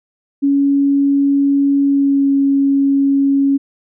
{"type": "tone with pitch glide", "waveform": "sine", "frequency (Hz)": [279.7, 276.6], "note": ["C#4", "C#4"], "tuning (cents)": [16, -4], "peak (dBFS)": -10, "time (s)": [0.42, 3.58], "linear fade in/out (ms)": 20, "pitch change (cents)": -20, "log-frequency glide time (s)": [1.84, 2.3], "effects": []}